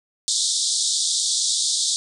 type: band-pass noise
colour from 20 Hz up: pink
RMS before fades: -22 dBFS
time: 0.28-1.96 s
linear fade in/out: 0 ms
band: 3500 to 9200 Hz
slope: 96 dB/octave
effects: none